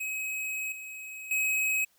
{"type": "tone with level steps", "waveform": "square", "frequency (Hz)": 2546, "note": "D#7", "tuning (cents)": 39, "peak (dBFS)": [-32, -40, -26], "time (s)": [0, 1.85], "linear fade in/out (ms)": 10, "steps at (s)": [0.72, 1.31], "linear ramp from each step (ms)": 2, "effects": ["white hiss -67 dBFS RMS until 1.98 s"]}